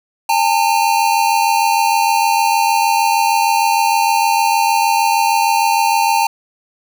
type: tone pair together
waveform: square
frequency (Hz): 813.5 / 900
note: G#5 / A5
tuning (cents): -36 / +39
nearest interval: major second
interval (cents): 175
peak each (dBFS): -17 / -14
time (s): 0.29-6.27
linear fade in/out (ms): 5
effects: none